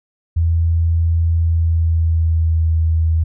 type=tone with pitch glide; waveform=sine; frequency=83 to 80.92 Hz; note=E2 to E2; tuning=+12 to -32 cents; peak=-12 dBFS; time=0.36-3.24 s; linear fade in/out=10 ms; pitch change=-44 cents; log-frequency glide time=1.36-2.7 s; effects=none